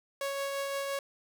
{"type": "tone with tremolo", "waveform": "sawtooth", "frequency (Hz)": 554.4, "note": "C#5", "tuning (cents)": 0, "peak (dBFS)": -27, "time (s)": [0.21, 0.99], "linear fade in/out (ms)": 2, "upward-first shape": "triangle", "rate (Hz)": 5.8, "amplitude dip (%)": 30, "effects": []}